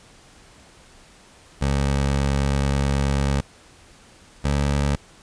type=tone pair in turn; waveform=20% pulse; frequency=69.3 / 71 Hz; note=C#2 / C#2; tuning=0 / +42 cents; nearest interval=unison; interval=42 cents; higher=second; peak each=-14 dBFS; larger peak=neither; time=1.61-3.41 / 4.44-4.96 s; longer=first; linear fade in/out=10 ms; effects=pink hiss -50 dBFS RMS until 5.22 s + resampled to 22050 Hz